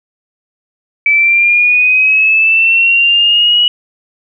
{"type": "linear sweep", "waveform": "sine", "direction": "up", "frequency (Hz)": [2302, 2929], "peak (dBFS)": -6, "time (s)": [1.06, 3.68], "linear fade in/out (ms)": 2, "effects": []}